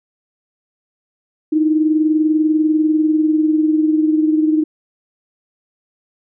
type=tone pair together; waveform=sine; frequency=309.4 / 329.6 Hz; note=D#4 / E4; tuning=-10 / 0 cents; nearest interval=minor second; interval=110 cents; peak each=-12 / -21 dBFS; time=1.52-4.64 s; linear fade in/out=10 ms; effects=none